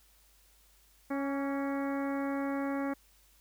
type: harmonic tone with a mistuned harmonic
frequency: 276.7 Hz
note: C#4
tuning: 3 cents flat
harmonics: 1 / 2 / 3 / 4 / 5 / 6 / 7 / 8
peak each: -32 / -38 / -42 / -44 / -46 / -48 / -49 / -50 dBFS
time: 1.1-2.94 s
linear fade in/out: 10 ms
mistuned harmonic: 4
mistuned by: +33 cents
effects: added 50 Hz sine -65 dBFS peak until 3.4 s + white hiss -65 dBFS RMS until 3.4 s